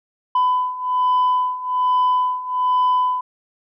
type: beating tone pair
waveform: sine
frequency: 1002 / 1003.2 Hz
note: B5 / B5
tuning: +25 / +27 cents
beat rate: 1.2 Hz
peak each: -19 / -16 dBFS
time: 0.35-3.21 s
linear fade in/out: 5 ms
effects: tanh soft clip ceiling -12 dBFS